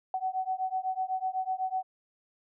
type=beating tone pair; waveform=sine; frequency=748 / 756 Hz; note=F#5 / F#5; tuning=+19 / +37 cents; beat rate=8 Hz; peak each=-32 / -32 dBFS; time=0.14-1.83 s; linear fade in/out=2 ms; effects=none